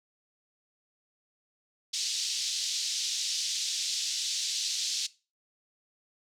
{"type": "band-pass noise", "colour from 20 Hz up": "pink", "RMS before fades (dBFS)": -32, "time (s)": [1.93, 5.07], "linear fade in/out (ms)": 10, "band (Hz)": [3700, 6700], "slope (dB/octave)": 24, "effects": ["noise-tail reverb RT60 0.3 s tail -19 dB re dry"]}